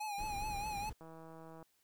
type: tone with vibrato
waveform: square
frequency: 830.6 Hz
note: G#5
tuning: in tune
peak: -39 dBFS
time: 0-0.9 s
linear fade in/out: 10 ms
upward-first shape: triangle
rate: 4.8 Hz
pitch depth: 77 cents each way
type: noise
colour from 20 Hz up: brown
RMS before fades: -46 dBFS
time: 0.18-0.93 s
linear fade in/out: 5 ms
type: click train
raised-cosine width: 1 ms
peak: -40 dBFS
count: 101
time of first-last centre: 1.01-1.627 s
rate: 162 Hz
effects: white hiss -75 dBFS RMS until 1.83 s